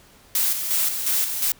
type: noise with tremolo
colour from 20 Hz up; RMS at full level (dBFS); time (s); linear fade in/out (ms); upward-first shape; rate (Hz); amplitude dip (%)
blue; -21; 0.35-1.52; 2; square; 2.8; 50
effects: pink hiss -52 dBFS RMS until 1.59 s